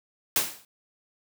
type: noise with exponential decay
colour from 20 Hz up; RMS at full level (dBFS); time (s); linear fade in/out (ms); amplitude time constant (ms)
white; -20; 0.36-0.65; 2; 63
effects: high-pass 100 Hz 12 dB/octave